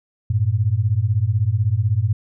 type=beating tone pair; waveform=sine; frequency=97.2 / 113.2 Hz; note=G2 / A2; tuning=-14 / +50 cents; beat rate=16 Hz; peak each=-19 / -18 dBFS; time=0.3-2.13 s; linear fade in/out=5 ms; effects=none